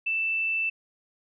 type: tone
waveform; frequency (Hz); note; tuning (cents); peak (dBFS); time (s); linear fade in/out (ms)
sine; 2654; E7; +11; -24; 0.06-0.7; 10
effects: none